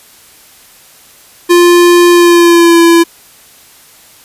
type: tone with pitch glide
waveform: square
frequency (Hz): 349.2 to 336.9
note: F4 to E4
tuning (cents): 0 to +38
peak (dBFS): -3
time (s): 1.49-3.04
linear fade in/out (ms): 20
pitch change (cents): -62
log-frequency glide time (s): 2.11-2.8
effects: white hiss -40 dBFS RMS until 4.24 s + resampled to 32000 Hz